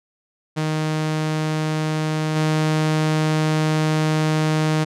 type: tone with level steps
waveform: sawtooth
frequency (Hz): 155.56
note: D#3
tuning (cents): 0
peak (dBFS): -16 / -13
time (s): 0.56-4.85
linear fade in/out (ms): 20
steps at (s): 2.35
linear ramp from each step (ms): 20
effects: low-pass 8000 Hz 12 dB/octave